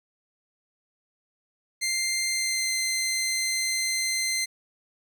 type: tone with pitch glide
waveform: 15% pulse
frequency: 2093 to 2073 Hz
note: C7 to C7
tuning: 0 to -17 cents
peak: -18 dBFS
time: 1.81-4.46 s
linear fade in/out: 20 ms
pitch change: -17 cents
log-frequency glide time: 2.29-2.75 s
effects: 10-bit